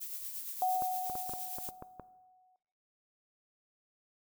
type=noise with tremolo; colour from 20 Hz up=violet; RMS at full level=-40 dBFS; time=0-1.71 s; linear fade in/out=20 ms; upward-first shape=sine; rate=8.6 Hz; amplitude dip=40%
type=tone with exponential decay; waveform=sine; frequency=740 Hz; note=F#5; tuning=in tune; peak=-26 dBFS; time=0.62-2.56 s; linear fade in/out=1 ms; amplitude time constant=420 ms
type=clicks; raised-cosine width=1 ms; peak=-29 dBFS; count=9; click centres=0.822 / 1.098 / 1.154 / 1.295 / 1.336 / 1.585 / 1.689 / 1.824 / 1.997 s
effects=noise-tail reverb RT60 0.9 s tail -19 dB re dry